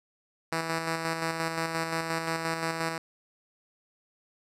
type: tone with tremolo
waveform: 5% pulse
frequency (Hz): 163.6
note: E3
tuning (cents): -13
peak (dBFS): -16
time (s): 0.52-2.98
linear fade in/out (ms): 5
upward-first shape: square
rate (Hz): 5.7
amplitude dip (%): 40
effects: low-pass 10000 Hz 12 dB/octave